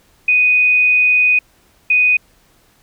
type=tone pair in turn; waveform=sine; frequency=2489 / 2489 Hz; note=D#7 / D#7; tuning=0 / 0 cents; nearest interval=unison; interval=0 cents; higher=neither; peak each=-9 dBFS; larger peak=neither; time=0.28-1.39 / 1.9-2.17 s; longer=first; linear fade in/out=5 ms; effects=pink hiss -54 dBFS RMS until 2.82 s